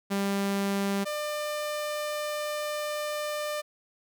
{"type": "tone pair in turn", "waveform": "sawtooth", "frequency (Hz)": [198.3, 598], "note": ["G3", "D5"], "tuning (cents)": [20, 31], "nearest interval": "octave + perfect fifth", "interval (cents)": 1911, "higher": "second", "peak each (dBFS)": [-22, -26], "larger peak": "first", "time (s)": [[0.1, 1.05], [1.05, 3.62]], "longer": "second", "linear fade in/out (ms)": 20, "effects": []}